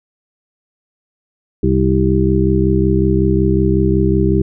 harmonic tone, 65.41 Hz, C2, in tune, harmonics 1 / 2 / 3 / 5 / 6, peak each -17 / -17 / -17 / -17 / -17 dBFS, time 1.63-4.42 s, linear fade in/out 5 ms, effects none

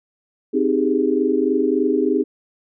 sine chord, Ab major seventh, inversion first, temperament equal, 261.6 / 311.1 / 392 / 415.3 Hz, C4 / Eb4 / G4 / Ab4, 0 / 0 / 0 / 0 cents, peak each -21 dBFS, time 0.53-2.24 s, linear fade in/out 20 ms, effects none

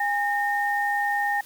sine tone pair together, 816.5 / 1833 Hz, G#5 / A#6, -30 / -30 cents, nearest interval octave + major second, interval 1400 cents, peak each -24 / -25 dBFS, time 0-1.41 s, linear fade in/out 5 ms, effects white hiss -48 dBFS RMS until 1.45 s

